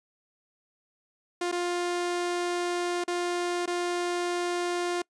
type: tone with dropouts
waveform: sawtooth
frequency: 351.7 Hz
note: F4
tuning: 12 cents sharp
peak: -23 dBFS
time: 1.41-5.02 s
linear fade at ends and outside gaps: 5 ms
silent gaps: 1.516-1.524 / 3.04-3.078 / 3.659-3.675 s
effects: noise-tail reverb RT60 0.1 s tail -25 dB re dry + resampled to 22050 Hz